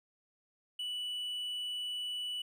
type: tone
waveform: triangle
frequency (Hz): 2960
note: F#7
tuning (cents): 0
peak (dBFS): -34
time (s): 0.79-2.42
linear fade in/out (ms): 5
effects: none